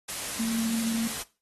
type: tone in noise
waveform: sine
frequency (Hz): 227.2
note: A#3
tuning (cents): -44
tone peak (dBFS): -25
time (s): 0.39-1.08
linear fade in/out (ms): 10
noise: white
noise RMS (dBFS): -34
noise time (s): 0.08-1.23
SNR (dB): +6
effects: noise-tail reverb RT60 0.3 s tail -18 dB re dry + AAC 32 kbps

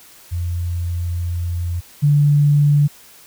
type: tone pair in turn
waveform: sine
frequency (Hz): 86.6 / 145.64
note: F2 / D3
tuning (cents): -14 / -14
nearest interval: major sixth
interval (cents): 900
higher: second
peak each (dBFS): -19 / -10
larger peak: second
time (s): 0.31-1.81 / 2.02-2.88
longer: first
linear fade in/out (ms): 20
effects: white hiss -45 dBFS RMS until 3.26 s

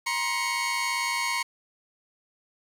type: tone cluster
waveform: sawtooth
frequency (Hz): 950 / 1048 / 2215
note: A#5 / C6 / C#7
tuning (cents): +33 / +2 / -2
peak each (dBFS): -27 / -28 / -25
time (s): 0.06-1.43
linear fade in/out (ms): 10
effects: low-pass 11000 Hz 12 dB/octave + 8-bit

